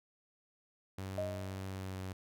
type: tone with pitch glide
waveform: sawtooth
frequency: 95.7 to 94.06 Hz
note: G2 to F#2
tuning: -41 to +29 cents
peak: -36 dBFS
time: 0.98-2.13 s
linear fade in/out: 5 ms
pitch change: -30 cents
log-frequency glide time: 1.68-2 s
type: tone with exponential decay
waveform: sine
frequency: 622.3 Hz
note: D#5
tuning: in tune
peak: -32 dBFS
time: 1.18-1.78 s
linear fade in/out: 1 ms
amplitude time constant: 130 ms
effects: none